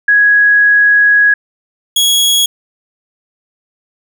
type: tone pair in turn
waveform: sine / sawtooth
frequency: 1665 / 3330 Hz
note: G#6 / G#7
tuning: +4 / +4 cents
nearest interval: octave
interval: 1200 cents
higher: second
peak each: -5 dBFS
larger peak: neither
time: 0.08-1.34 / 1.96-2.46 s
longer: first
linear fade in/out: 5 ms
effects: none